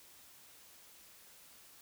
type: silence
effects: white hiss -59 dBFS RMS until 1.81 s